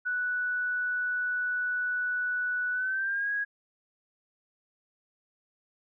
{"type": "tone with pitch glide", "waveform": "sine", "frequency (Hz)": [1480, 1651.7], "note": ["F#6", "G#6"], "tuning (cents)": [0, -10], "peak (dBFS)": -27, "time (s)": [0.05, 3.45], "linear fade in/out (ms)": 20, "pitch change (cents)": 190, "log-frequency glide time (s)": [2.72, 3.3], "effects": []}